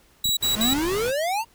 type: tone bursts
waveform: sawtooth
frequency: 3893 Hz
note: B7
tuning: 26 cents flat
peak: -17 dBFS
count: 3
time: 0.24-0.738 s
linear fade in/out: 5 ms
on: 130 ms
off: 54 ms
type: clicks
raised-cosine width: 5 ms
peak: -25 dBFS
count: 3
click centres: 0.257 / 0.291 / 0.726 s
type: noise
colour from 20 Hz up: pink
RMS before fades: -33 dBFS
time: 0.4-1.13 s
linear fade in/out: 50 ms
type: exponential sweep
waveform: square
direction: up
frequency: 200 to 950 Hz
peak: -23 dBFS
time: 0.55-1.45 s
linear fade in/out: 50 ms
effects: pink hiss -58 dBFS RMS until 1.54 s